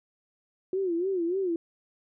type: tone with vibrato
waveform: sine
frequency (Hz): 360.7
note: F#4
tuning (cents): -44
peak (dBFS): -25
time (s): 0.73-1.56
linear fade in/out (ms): 2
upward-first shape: sine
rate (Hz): 3.4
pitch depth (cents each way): 140
effects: none